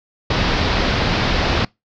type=low-pass noise; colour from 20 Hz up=pink; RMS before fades=-18 dBFS; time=0.3-1.65 s; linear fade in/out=5 ms; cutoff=5100 Hz; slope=48 dB/octave; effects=noise-tail reverb RT60 0.2 s tail -25 dB re dry